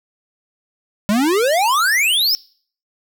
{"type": "exponential sweep", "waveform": "square", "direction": "up", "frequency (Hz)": [196, 5490], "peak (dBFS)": -14, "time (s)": [1.09, 2.35], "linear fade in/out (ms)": 0, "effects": ["noise-tail reverb RT60 0.5 s tail -23 dB re dry"]}